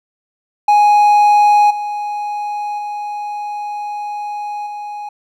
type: tone with level steps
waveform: triangle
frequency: 830.6 Hz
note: G#5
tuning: in tune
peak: -5 / -17 / -19 / -22 dBFS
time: 0.68-5.09 s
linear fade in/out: 5 ms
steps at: 1.7 / 2.78 / 4.66 s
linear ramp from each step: 10 ms
effects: none